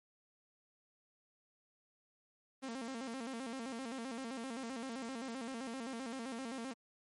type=tone with vibrato; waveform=sawtooth; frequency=247.1 Hz; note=B3; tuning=1 cent sharp; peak=-37 dBFS; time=2.62-6.74 s; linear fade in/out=20 ms; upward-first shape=square; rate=7.7 Hz; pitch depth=130 cents each way; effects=MP3 48 kbps